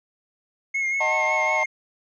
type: tone with vibrato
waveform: triangle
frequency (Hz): 2155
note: C#7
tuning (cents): -49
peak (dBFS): -20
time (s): 0.74-1.66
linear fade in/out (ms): 10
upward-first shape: triangle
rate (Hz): 5.4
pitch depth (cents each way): 38
type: chord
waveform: triangle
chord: D# diminished seventh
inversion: none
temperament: just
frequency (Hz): 622.3 / 746.7 / 896 / 1075.3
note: D#5 / F#5 / A5 / C6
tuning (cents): 0 / +16 / +31 / +47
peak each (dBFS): -24 / -27 / -24 / -28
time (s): 1-1.64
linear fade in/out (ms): 10
effects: tanh soft clip ceiling -10 dBFS + resampled to 16000 Hz